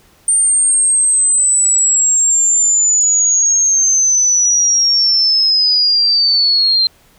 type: linear sweep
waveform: sine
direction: down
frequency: 8870 to 4130 Hz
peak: -9 dBFS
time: 0.28-6.87 s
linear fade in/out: 2 ms
effects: pink hiss -50 dBFS RMS until 7.18 s